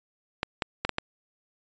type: clicks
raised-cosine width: 0.3 ms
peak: -10 dBFS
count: 5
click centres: 0.431 / 0.622 / 0.85 / 0.893 / 0.984 s
effects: resampled to 16000 Hz